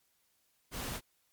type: noise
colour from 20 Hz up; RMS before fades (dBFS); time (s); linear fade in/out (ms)
pink; -39; 0.71-1.01; 50
effects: white hiss -74 dBFS RMS until 1.32 s + MP3 96 kbps